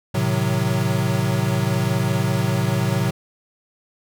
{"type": "chord", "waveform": "square", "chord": "A diminished seventh", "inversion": "none", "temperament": "equal", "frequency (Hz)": [110, 130.81, 155.56, 185], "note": ["A2", "C3", "Eb3", "Gb3"], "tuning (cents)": [0, 0, 0, 0], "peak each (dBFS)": [-24, -23, -28, -25], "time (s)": [0.14, 3.11], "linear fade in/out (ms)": 10, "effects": []}